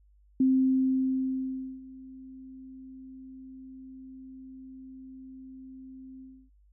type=tone with ADSR envelope; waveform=sine; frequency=262 Hz; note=C4; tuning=2 cents sharp; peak=-19 dBFS; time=0.4-6.5 s; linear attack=4 ms; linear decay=1400 ms; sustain=-24 dB; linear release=290 ms; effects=added 50 Hz sine -58 dBFS peak until 6.72 s